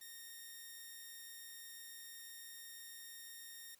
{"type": "tone", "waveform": "5% pulse", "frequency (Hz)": 1846, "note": "A#6", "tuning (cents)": -17, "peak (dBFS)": -40, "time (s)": [0.01, 3.75], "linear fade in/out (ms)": 5, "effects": ["white hiss -70 dBFS RMS until 3.79 s"]}